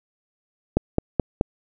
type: click train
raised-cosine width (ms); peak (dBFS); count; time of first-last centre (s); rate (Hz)
2; -4; 4; 0.77-1.411; 4.68
effects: none